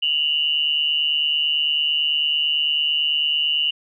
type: tone pair together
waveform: sine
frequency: 2811 / 2960 Hz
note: F7 / F#7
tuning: +11 / 0 cents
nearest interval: minor second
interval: 89 cents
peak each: -21 / -20 dBFS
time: 0.02-3.71 s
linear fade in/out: 10 ms
effects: none